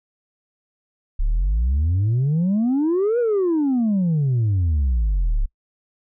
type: exponential two-way sweep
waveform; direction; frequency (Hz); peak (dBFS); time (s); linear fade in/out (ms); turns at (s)
sine; up then down; 32.7 to 492.6 to 32.7; -14; 1.19-5.46; 10; 3.19
effects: noise-tail reverb RT60 0.1 s tail -25 dB re dry + tanh soft clip ceiling -15 dBFS